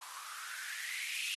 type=noise with band-pass filter sweep; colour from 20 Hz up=violet; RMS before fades=-42 dBFS; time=0.01-1.35 s; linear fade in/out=10 ms; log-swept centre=1000 to 2800 Hz; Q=7; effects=AAC 32 kbps